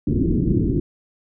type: low-pass noise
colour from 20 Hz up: white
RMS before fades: -19 dBFS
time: 0.07-0.8 s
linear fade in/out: 5 ms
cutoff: 350 Hz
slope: 48 dB/octave
effects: none